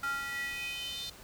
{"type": "tone with high-pass filter sweep", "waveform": "square", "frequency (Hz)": 277.2, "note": "C#4", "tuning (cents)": 0, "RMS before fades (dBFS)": -37, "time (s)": [0.03, 1.1], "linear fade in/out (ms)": 5, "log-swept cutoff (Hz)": [1300, 3900], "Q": 6.1, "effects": ["pink hiss -52 dBFS RMS until 1.23 s"]}